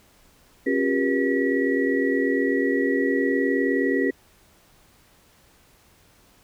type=tone cluster; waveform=sine; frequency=272.4 / 360.7 / 400.3 / 479.4 / 1931 Hz; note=C#4 / F#4 / G4 / A#4 / B6; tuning=-30 / -44 / +36 / +48 / -39 cents; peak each=-23 / -28 / -25 / -27 / -28 dBFS; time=0.66-4.11 s; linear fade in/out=10 ms; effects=pink hiss -57 dBFS RMS until 6.43 s